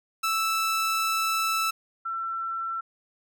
sawtooth / sine tone pair in turn, 1318.5 / 1344.7 Hz, E6 / E6, 0 / +34 cents, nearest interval unison, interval 34 cents, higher second, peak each -20 / -28 dBFS, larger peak first, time 0.23-1.71 / 2.05-2.81 s, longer first, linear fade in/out 10 ms, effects none

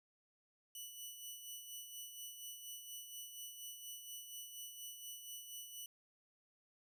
10% pulse tone with tremolo, 2960 Hz, F#7, in tune, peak -38 dBFS, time 0.75-5.86 s, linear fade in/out 2 ms, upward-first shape sine, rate 4.2 Hz, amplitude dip 50%, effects none

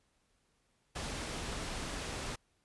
pink low-pass noise, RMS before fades -40 dBFS, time 0.95-2.36 s, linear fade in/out 10 ms, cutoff 9500 Hz, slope 12 dB/octave, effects pink hiss -75 dBFS RMS until 2.64 s + resampled to 24000 Hz

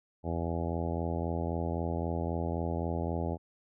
harmonic tone, 83.8 Hz, E2, 29 cents sharp, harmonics 1 / 2 / 3 / 4 / 5 / 6 / 7 / 8 / 9 / 10, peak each -34 / -37 / -39 / -40 / -41 / -42 / -42 / -43 / -44 / -44 dBFS, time 0.23-3.38 s, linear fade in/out 50 ms, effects none

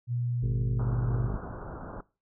sine tone, 120.9 Hz, B2, 36 cents flat, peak -27 dBFS, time 0.07-1.31 s, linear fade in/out 50 ms
harmonic tone, 51 Hz, G#1, 31 cents flat, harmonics 1 / 2 / 3 / 4 / 5 / 7 / 8 / 9, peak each -31 / -37 / -41 / -43 / -45 / -48 / -49 / -50 dBFS, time 0.42-1.37 s, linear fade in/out 10 ms
pink low-pass noise, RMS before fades -40 dBFS, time 0.79-2.01 s, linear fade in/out 5 ms, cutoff 1500 Hz, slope 96 dB/octave
effects noise-tail reverb RT60 0.3 s tail -20 dB re dry

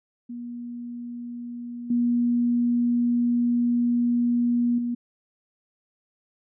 sine tone with level steps, 240 Hz, B3, 49 cents flat, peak -32 / -19 / -24 dBFS, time 0.29-4.95 s, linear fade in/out 10 ms, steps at 1.9 / 4.78 s, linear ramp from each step 5 ms, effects none

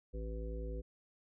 harmonic tone with a mistuned harmonic, 55 Hz, A1, in tune, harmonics 1 / 3 / 5 / 7 / 9, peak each -39 / -50 / -52 / -50 / -48 dBFS, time 0.13-0.82 s, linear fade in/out 20 ms, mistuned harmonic 1, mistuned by +20 cents, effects none

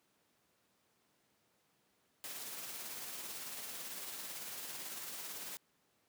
white noise with tremolo, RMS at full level -44 dBFS, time 2.24-5.57 s, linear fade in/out 0 ms, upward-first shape sine, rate 18 Hz, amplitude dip 30%, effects pink hiss -75 dBFS RMS until 6.08 s + high-pass 150 Hz 12 dB/octave

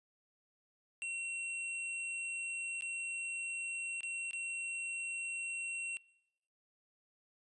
square tone with dropouts, 2728 Hz, F7, 41 cents flat, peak -38 dBFS, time 1.02-5.97 s, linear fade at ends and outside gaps 0 ms, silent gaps 2.809-2.822 / 4.007-4.032 / 4.31-4.332 s, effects noise-tail reverb RT60 0.9 s tail -23 dB re dry + resampled to 24000 Hz

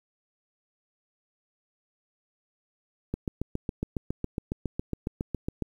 click train, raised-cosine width 3 ms, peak -16 dBFS, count 19, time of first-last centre 3.14-5.623 s, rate 7.25 Hz, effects 9-bit

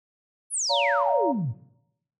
sine exponential sweep, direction down, 11175 to 98 Hz, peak -24 dBFS, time 0.5-1.54 s, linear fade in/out 50 ms
sine chord, Bb minor, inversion first, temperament equal with one note detuned, 568.6 / 698.5 / 932.3 Hz, Db5 / F5 / Bb5, +44 / 0 / 0 cents, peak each -25 / -29 / -25 dBFS, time 0.69-1.33 s, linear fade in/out 20 ms
effects noise-tail reverb RT60 0.8 s tail -18 dB re dry

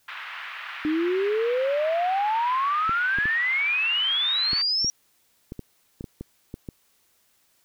pink band-pass noise, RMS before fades -37 dBFS, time 0.08-4.62 s, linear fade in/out 5 ms, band 1200 to 2800 Hz, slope 24 dB/octave
sine exponential sweep, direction up, 300 to 5720 Hz, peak -21 dBFS, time 0.85-4.9 s, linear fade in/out 0 ms
clicks, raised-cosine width 3 ms, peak -21 dBFS, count 12, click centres 2.894 / 3.186 / 3.256 / 4.532 / 4.846 / 5.521 / 5.593 / 6.009 / 6.042 / 6.21 / 6.541 / 6.688 s
effects white hiss -65 dBFS RMS until 7.64 s

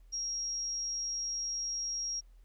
sine tone, 5610 Hz, F8, 7 cents sharp, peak -33 dBFS, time 0.12-2.21 s, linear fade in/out 20 ms, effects added 41 Hz sine -54 dBFS peak until 2.44 s + pink hiss -75 dBFS RMS until 2.44 s

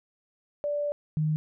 sine tone pair in turn, 584 / 154.41 Hz, D5 / D#3, -10 / -13 cents, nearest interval octave + major seventh, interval 2303 cents, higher first, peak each -26 / -23 dBFS, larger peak second, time 0.64-0.92 / 1.17-1.36 s, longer first, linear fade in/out 0 ms, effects none

